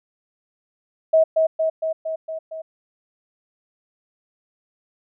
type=tone with echo; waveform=sine; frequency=640 Hz; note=D#5; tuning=49 cents sharp; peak=-11 dBFS; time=1.13-1.24 s; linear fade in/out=10 ms; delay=230 ms; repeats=6; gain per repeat=-3 dB; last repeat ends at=2.62 s; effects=none